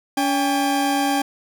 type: tone pair together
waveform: 40% pulse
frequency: 283.1 / 800.7 Hz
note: C#4 / G5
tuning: +37 / +37 cents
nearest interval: octave + tritone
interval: 1800 cents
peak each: -20 dBFS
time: 0.17-1.22 s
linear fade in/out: 5 ms
effects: none